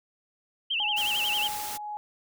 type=tone with vibrato; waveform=sine; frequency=2912 Hz; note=F#7; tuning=28 cents flat; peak=-25 dBFS; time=0.7-1.48 s; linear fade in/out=10 ms; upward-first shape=sine; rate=11 Hz; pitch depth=170 cents each way
type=tone with tremolo; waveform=sine; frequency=838 Hz; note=G#5; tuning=15 cents sharp; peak=-31 dBFS; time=0.8-1.97 s; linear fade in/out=0 ms; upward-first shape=triangle; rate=1.9 Hz; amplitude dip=50%
type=noise; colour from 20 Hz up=white; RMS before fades=-36 dBFS; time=0.96-1.78 s; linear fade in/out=20 ms
effects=none